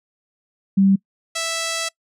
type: tone pair in turn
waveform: sine / 5% pulse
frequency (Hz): 194.7 / 658.7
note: G3 / E5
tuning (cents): -12 / -1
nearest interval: octave + major sixth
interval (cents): 2111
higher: second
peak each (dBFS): -11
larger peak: neither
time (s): 0.77-0.96 / 1.35-1.89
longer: second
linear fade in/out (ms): 10
effects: noise-tail reverb RT60 0.1 s tail -24 dB re dry + resampled to 32000 Hz